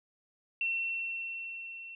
sine tone with level ramp, 2709 Hz, E7, 47 cents sharp, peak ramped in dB -28 to -43 dBFS, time 0.61-1.95 s, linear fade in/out 2 ms, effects none

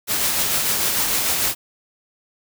white noise with tremolo, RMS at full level -19 dBFS, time 0.07-1.55 s, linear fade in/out 50 ms, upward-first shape triangle, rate 6.7 Hz, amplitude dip 35%, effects none

